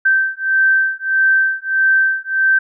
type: beating tone pair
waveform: sine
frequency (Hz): 1555 / 1556.6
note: G6 / G6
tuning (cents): -14 / -13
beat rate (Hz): 1.6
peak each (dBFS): -15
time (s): 0.05-2.59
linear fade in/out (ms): 10
effects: none